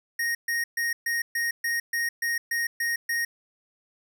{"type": "tone bursts", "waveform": "square", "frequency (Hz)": 1864.7, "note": "A#6", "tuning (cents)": 0, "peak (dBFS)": -25, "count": 11, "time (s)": [0.19, 3.25], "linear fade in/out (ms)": 5, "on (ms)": 160, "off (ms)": 130, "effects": []}